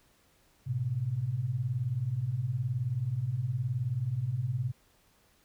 sine beating tone pair, 109.1 / 128.1 Hz, A2 / C3, -14 / -36 cents, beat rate 19 Hz, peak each -34 / -30 dBFS, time 0.66-4.72 s, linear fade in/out 20 ms, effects pink hiss -66 dBFS RMS until 5.44 s

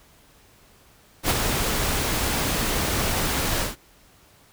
pink noise with ADSR envelope, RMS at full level -19 dBFS, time 1.23-3.76 s, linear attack 69 ms, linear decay 23 ms, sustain -5 dB, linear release 150 ms, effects pink hiss -55 dBFS RMS until 4.52 s

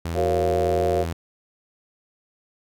sawtooth tone with pitch glide, 83.2 to 83.68 Hz, E2 to E2, +17 to +27 cents, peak -22 dBFS, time 0.05-1.13 s, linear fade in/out 5 ms, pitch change +10 cents, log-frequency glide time 0.49-0.87 s
sine chord, Gb major seventh, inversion none, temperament just, 370 / 462.5 / 555 / 693.7 Hz, Gb4 / Bb4 / Db5 / F5, 0 / -14 / +2 / -12 cents, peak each -25 dBFS, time 0.14-1.06 s, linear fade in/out 50 ms
effects none

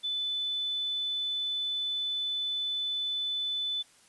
sine tone, 3500 Hz, A7, 10 cents flat, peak -29 dBFS, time 0.03-3.83 s, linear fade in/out 20 ms, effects white hiss -60 dBFS RMS until 4.08 s + resampled to 24000 Hz

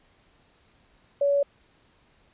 sine tone, 566 Hz, C#5, 36 cents sharp, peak -19 dBFS, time 1.21-1.43 s, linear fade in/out 5 ms, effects pink hiss -62 dBFS RMS until 2.33 s + resampled to 8000 Hz

